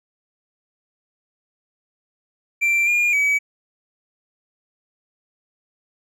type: tone with pitch steps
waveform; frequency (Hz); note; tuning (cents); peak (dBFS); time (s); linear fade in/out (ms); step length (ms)
triangle; 2354 / 2419 / 2279; D7 / D#7 / C#7; +3 / -49 / +47; -14; 2.61-3.39; 20; 260
effects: none